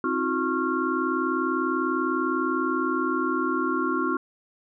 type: tone cluster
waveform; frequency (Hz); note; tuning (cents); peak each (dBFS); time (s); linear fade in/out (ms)
sine; 262.5 / 322.7 / 362.6 / 1091 / 1384; C4 / E4 / F#4 / C#6 / F6; +6 / -37 / -35 / -28 / -16; -29; 0.04-4.17; 2
effects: none